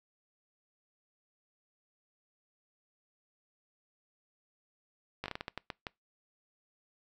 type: slowing click train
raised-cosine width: 0.3 ms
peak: -21 dBFS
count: 10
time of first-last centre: 5.24-5.868 s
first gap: 18 ms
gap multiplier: 1.32
effects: noise-tail reverb RT60 0.2 s tail -24 dB re dry

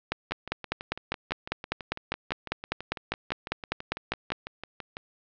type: two click trains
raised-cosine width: 0.3 ms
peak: -10 / -20 dBFS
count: 22 / 29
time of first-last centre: 0.12-4.32 / 0.31-4.969 s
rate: 5 / 6.01 Hz
effects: low-pass 5000 Hz 12 dB/octave

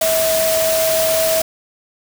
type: tone in noise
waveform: sine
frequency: 645 Hz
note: E5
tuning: 38 cents flat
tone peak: -15 dBFS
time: 0.01-1.42 s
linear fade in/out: 5 ms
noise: white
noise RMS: -20 dBFS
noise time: 0.01-1.42 s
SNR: +2 dB
effects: none

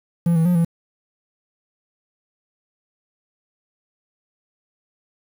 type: tone with pitch steps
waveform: triangle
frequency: 170 / 162.9 / 177.5 / 167.8 Hz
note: F3 / E3 / F3 / E3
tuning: -46 / -20 / +28 / +31 cents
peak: -12 dBFS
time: 0.26-0.648 s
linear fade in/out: 5 ms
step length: 97 ms
effects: 7-bit

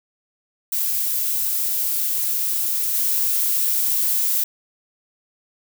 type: noise with level steps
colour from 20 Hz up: violet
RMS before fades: -22 / -20 dBFS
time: 0.72-4.44 s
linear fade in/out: 5 ms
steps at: 2.94 s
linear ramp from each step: 5 ms
effects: none

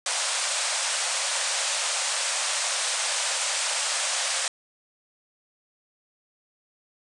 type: band-pass noise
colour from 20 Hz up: white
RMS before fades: -27 dBFS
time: 0.06-4.48 s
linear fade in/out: 2 ms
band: 510 to 9400 Hz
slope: 96 dB/octave
effects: none

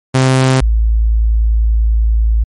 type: tone pair in turn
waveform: sawtooth / sine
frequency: 130.81 / 55.15 Hz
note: C3 / A1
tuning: 0 / +5 cents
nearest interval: octave + minor third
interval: 1495 cents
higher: first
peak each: -4 / -8 dBFS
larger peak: first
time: 0.14-0.61 / 0.61-2.44 s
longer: second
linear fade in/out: 10 ms
effects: MP3 48 kbps

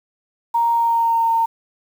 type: tone with pitch glide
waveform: sine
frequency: 932.3 to 913.6 Hz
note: A#5 to A#5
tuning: 0 to -35 cents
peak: -14 dBFS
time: 0.54-1.46 s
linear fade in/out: 10 ms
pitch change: -35 cents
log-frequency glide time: 0.72-1.32 s
effects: 7-bit

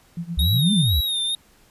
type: tone with tremolo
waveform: sine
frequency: 170 Hz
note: F3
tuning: 46 cents flat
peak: -24 dBFS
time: 0.17-0.85 s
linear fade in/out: 2 ms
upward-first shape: sine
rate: 8.3 Hz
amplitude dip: 90%
type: exponential two-way sweep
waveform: sine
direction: up then down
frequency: 61.5 to 220.9 to 61.5 Hz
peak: -17 dBFS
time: 0.37-1.01 s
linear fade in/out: 10 ms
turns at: 0.73 s
type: tone with vibrato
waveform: square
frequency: 3729 Hz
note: A#7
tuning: in tune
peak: -22 dBFS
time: 0.39-1.35 s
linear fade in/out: 2 ms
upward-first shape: sine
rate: 2.1 Hz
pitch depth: 70 cents each way
effects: pink hiss -56 dBFS RMS until 1.7 s + resampled to 32000 Hz

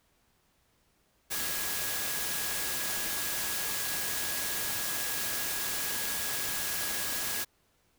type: tone in noise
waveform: sine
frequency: 1661.2 Hz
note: G#6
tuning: in tune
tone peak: -42 dBFS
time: 1.3-7.45 s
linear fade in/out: 20 ms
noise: white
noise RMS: -33 dBFS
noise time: 1.3-7.45 s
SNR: -12 dB
effects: pink hiss -70 dBFS RMS until 7.98 s

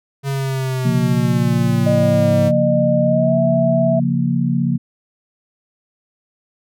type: exponential sweep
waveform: square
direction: down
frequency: 138.59 to 104.3 Hz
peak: -19 dBFS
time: 0.23-2.52 s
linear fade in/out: 50 ms
type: chord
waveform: sine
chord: Bb minor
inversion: first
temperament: equal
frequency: 138.59 / 174.61 / 233.1 Hz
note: Db3 / F3 / Bb3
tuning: 0 / 0 / 0 cents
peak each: -19 dBFS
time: 0.84-4.78 s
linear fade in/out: 20 ms
type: tone with pitch glide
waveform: sine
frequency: 608 to 655.4 Hz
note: D#5 to E5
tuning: -40 to -10 cents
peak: -15 dBFS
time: 1.86-4 s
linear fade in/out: 10 ms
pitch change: +130 cents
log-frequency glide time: 3.01-3.39 s
effects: none

